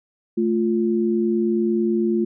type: tone pair together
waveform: sine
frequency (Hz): 219.8 / 348.9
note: A3 / F4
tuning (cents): -2 / -2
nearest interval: minor sixth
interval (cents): 800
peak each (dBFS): -20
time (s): 0.37-2.25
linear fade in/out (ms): 10
effects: none